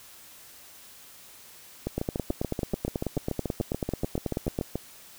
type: two click trains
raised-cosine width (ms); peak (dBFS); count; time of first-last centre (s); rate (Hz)
2; -15 / -14; 21 / 25; 1.87-4.756 / 1.98-4.589; 6.93 / 9.2
effects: white hiss -50 dBFS RMS until 5.18 s

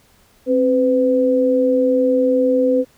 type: tone pair together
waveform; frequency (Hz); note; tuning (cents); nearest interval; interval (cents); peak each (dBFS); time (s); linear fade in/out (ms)
sine; 264.9 / 504.3; C4 / B4; +22 / +36; major seventh; 1114; -17 / -14; 0.46-2.85; 50
effects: pink hiss -54 dBFS RMS until 2.97 s

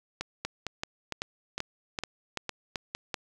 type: two click trains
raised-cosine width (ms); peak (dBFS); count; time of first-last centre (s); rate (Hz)
0.2; -15 / -14; 7 / 8; 0.21-2.95 / 0.45-3.142; 2.19 / 2.6
effects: none

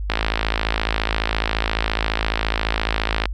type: click train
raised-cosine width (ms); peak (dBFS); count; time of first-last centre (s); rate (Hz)
0.3; -3; 173; 0.1-3.256; 54.5
effects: added 50 Hz sine -23 dBFS peak until 3.33 s

